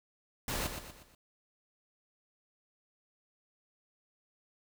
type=noise with echo; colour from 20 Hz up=pink; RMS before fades=-35 dBFS; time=0.48-0.67 s; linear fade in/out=2 ms; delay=120 ms; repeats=4; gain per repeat=-7 dB; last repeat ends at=1.15 s; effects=none